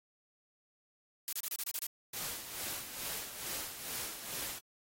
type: noise bursts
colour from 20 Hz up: blue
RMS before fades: -36 dBFS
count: 8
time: 1.28-1.866 s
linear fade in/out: 0 ms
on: 47 ms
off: 30 ms
type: noise with tremolo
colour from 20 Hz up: white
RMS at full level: -39 dBFS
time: 2.13-4.59 s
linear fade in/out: 5 ms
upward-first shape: sine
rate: 2.3 Hz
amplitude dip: 60%
effects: AAC 48 kbps